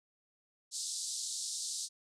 white band-pass noise, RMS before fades -39 dBFS, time 0.71-1.89 s, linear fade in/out 50 ms, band 3900 to 9000 Hz, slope 48 dB/octave, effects none

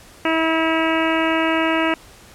harmonic tone with a mistuned harmonic, 323.4 Hz, E4, 33 cents flat, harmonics 1 / 2 / 3 / 4 / 5 / 6 / 7 / 8 / 9, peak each -20 / -23 / -25 / -26 / -27 / -28 / -28 / -29 / -30 dBFS, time 0.25-1.94 s, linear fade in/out 2 ms, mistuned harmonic 9, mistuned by -38 cents, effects pink hiss -45 dBFS RMS until 2.34 s + low-pass 12000 Hz 12 dB/octave

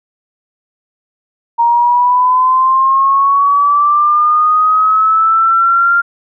sine linear sweep, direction up, 932.3 to 1396.9 Hz, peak -7 dBFS, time 1.58-6.02 s, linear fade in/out 20 ms, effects none

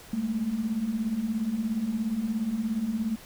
sine beating tone pair, 207.7 / 224.7 Hz, G#3 / A3, 0 / +37 cents, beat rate 17 Hz, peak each -32 / -27 dBFS, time 0.13-3.16 s, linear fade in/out 5 ms, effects pink hiss -48 dBFS RMS until 3.25 s

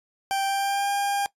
40% pulse tone with pitch glide, 784 to 803.3 Hz, G5 to G5, 0 to +42 cents, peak -22 dBFS, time 0.31-1.26 s, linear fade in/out 0 ms, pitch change +42 cents, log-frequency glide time 0.45-0.9 s, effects noise-tail reverb RT60 0.1 s tail -19 dB re dry + resampled to 32000 Hz

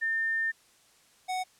sine / square tone pair in turn, 1800 / 741.7 Hz, A6 / F#5, +39 / +4 cents, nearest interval octave + minor third, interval 1535 cents, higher first, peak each -26 / -30 dBFS, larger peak first, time 0.01-0.52 / 1.28-1.44 s, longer first, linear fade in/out 20 ms, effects white hiss -62 dBFS RMS until 1.59 s + low-pass 10000 Hz 12 dB/octave

